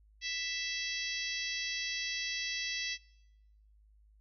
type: harmonic tone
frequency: 660 Hz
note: E5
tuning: 2 cents sharp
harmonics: 3 / 4 / 5 / 6 / 7 / 8 / 9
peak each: -40 / -41 / -42 / -43 / -43 / -44 / -45 dBFS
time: 0.21-2.98 s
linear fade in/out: 50 ms
effects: noise-tail reverb RT60 1.0 s tail -24 dB re dry + added 52 Hz sine -60 dBFS peak until 4.2 s

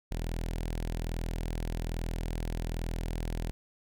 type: tone with notch filter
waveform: sawtooth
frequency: 41.2 Hz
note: E1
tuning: in tune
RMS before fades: -34 dBFS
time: 0.11-3.51 s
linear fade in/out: 0 ms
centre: 1200 Hz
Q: 2
effects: none

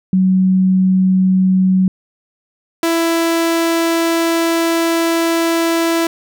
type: tone pair in turn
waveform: sine / sawtooth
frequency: 187.2 / 332.3 Hz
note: F#3 / E4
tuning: +20 / +14 cents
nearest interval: minor seventh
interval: 994 cents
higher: second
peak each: -9 dBFS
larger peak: neither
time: 0.13-1.88 / 2.83-6.07 s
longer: second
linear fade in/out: 2 ms
effects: none

